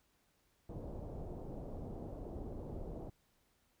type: low-pass noise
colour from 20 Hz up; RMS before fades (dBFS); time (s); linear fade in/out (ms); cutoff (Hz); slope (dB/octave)
pink; -45; 0.69-3.1; 5; 680; 24
effects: pink hiss -75 dBFS RMS until 3.8 s